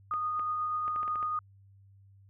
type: tone with tremolo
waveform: sine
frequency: 1234 Hz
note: D#6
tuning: 15 cents flat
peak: -28 dBFS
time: 0.11-1.39 s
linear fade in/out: 2 ms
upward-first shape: triangle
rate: 8.2 Hz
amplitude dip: 25%
type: clicks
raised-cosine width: 0.5 ms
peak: -30 dBFS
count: 8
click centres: 0.138 / 0.395 / 0.88 / 0.961 / 1.031 / 1.079 / 1.157 / 1.228 s
effects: added 98 Hz sine -55 dBFS peak until 2.29 s

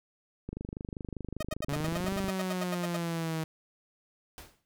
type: click train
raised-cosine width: 3 ms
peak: -24 dBFS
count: 46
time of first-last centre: 0.49-2.283 s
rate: 25.1 Hz
type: tone bursts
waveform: sawtooth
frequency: 622.3 Hz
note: D#5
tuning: in tune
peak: -29 dBFS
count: 15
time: 1.4-2.968 s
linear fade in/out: 5 ms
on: 28 ms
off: 82 ms
type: exponential two-way sweep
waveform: sawtooth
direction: up then down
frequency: 140 to 196 to 158.5 Hz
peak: -27 dBFS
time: 1.69-3.44 s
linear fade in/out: 2 ms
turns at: 2.13 s
type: noise with exponential decay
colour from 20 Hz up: pink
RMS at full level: -43 dBFS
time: 4.38-4.65 s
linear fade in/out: 0 ms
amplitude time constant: 58 ms
effects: none

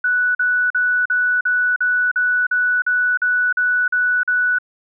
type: tone bursts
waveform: sine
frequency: 1480 Hz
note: F#6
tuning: in tune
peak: -14 dBFS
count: 13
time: 0.04-4.586 s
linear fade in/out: 5 ms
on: 310 ms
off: 43 ms
effects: none

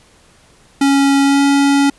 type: tone with pitch glide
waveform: square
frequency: 277.2 to 280.1 Hz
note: C#4 to C#4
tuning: 0 to +18 cents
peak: -10 dBFS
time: 0.81-1.9 s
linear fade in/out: 5 ms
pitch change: +18 cents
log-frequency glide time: 1.22-1.42 s
effects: pink hiss -49 dBFS RMS until 1.98 s + resampled to 24000 Hz

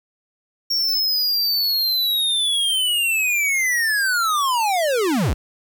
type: linear sweep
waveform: square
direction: down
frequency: 5540 to 38.67 Hz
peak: -18 dBFS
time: 0.7-5.34 s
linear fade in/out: 10 ms
effects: 8-bit

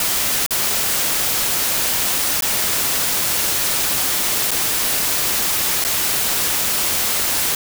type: noise with dropouts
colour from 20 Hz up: white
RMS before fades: -19 dBFS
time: 0-7.55 s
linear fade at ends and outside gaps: 2 ms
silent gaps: 0.464-0.507 / 2.408-2.422 / 4.508-4.514 / 5.841-5.848 s
effects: none

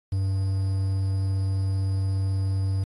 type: tone with quantisation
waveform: triangle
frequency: 96.3 Hz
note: G2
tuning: 30 cents flat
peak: -20 dBFS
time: 0.12-2.84 s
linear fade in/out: 5 ms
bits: 8
effects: AAC 32 kbps

